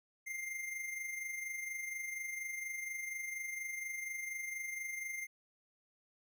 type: tone with amplitude modulation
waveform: square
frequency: 2100 Hz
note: C7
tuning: 6 cents sharp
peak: -38 dBFS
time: 0.26-5.27 s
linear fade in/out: 20 ms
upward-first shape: sine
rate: 24.2 Hz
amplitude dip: 50%
effects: none